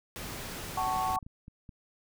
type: noise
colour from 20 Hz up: pink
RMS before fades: -40 dBFS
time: 0.16-1.16 s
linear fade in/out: 0 ms
type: chord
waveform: sine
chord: F# minor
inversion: none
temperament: equal with one note detuned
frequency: 753.4 / 880 / 1108.7 Hz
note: F#5 / A5 / C#6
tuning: +31 / 0 / 0 cents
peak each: -31 / -34 / -32 dBFS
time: 0.77-1.19 s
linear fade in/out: 5 ms
type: clicks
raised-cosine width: 5 ms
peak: -34 dBFS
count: 7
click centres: 0.968 / 1.105 / 1.168 / 1.228 / 1.265 / 1.481 / 1.692 s
effects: none